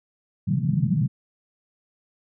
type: band-pass noise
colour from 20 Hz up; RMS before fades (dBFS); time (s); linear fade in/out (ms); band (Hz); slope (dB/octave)
white; -22; 0.47-1.08; 20; 120 to 190; 48
effects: none